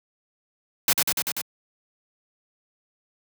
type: noise with echo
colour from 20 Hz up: white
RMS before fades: -19 dBFS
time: 0.88-0.93 s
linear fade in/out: 2 ms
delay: 97 ms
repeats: 5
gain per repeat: -2 dB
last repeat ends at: 1.415 s
effects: high-pass 100 Hz 12 dB/octave